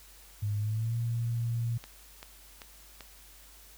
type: tone with pitch glide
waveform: sine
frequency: 103.83 to 117.22 Hz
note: G#2 to A#2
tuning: 0 to +10 cents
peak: -28 dBFS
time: 0.42-1.78 s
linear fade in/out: 10 ms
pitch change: +210 cents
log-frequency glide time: 0.57-0.96 s
type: click train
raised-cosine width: 0.2 ms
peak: -26 dBFS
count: 4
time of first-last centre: 1.84-3.007 s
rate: 2.57 Hz
effects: added 50 Hz sine -56 dBFS peak until 3.77 s + white hiss -55 dBFS RMS until 3.77 s